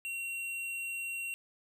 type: tone with tanh clipping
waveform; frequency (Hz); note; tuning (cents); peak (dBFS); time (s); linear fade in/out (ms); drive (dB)
sine; 2742; F7; -32; -37; 0.05-1.34; 0; 14
effects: none